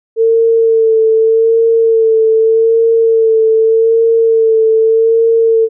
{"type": "tone with vibrato", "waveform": "sine", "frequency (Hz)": 449.7, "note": "A4", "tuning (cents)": 38, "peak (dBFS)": -6, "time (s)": [0.16, 5.69], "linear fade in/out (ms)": 50, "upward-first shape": "sine", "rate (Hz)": 0.83, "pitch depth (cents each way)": 25, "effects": []}